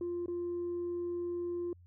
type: tone with dropouts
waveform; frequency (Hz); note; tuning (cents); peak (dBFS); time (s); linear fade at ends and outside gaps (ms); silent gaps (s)
sine; 348.9; F4; -2; -32; 0.01-1.73; 2; 0.26-0.281
effects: tanh soft clip ceiling -31 dBFS + added 88 Hz sine -55 dBFS peak until 1.86 s